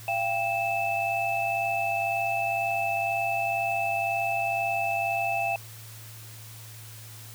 sine tone cluster, 686 / 788 / 2627 Hz, F5 / G5 / E7, -31 / +9 / -7 cents, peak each -29 dBFS, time 0.08-5.56 s, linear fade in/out 2 ms, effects added 111 Hz sine -44 dBFS peak until 7.34 s + white hiss -47 dBFS RMS until 7.34 s

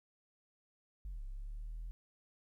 sine linear two-way sweep, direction down then up, 51.91 to 32.7 to 42.13 Hz, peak -39 dBFS, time 1.05-1.91 s, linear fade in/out 0 ms, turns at 1.23 s, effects tanh soft clip ceiling -39 dBFS + 13-bit

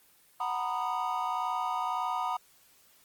triangle chord, B major seventh, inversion second, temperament just, 740.8 / 926 / 987.8 / 1234.7 Hz, F#5 / A#5 / B5 / D#6, +2 / -12 / 0 / -14 cents, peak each -33 dBFS, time 0.4-2.37 s, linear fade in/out 5 ms, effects white hiss -62 dBFS RMS until 3.04 s + Opus 24 kbps

